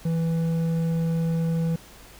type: tone with hard clipping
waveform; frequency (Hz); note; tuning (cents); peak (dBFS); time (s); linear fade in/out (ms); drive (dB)
sine; 164.81; E3; 0; -23; 0.05-1.76; 5; 6
effects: added 50 Hz sine -53 dBFS peak until 2.19 s + pink hiss -48 dBFS RMS until 2.19 s